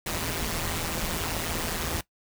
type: noise with amplitude modulation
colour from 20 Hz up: pink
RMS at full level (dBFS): -27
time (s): 0.06-2.01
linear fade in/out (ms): 5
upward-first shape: sine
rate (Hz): 164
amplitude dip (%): 70
effects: noise-tail reverb RT60 0.1 s tail -19 dB re dry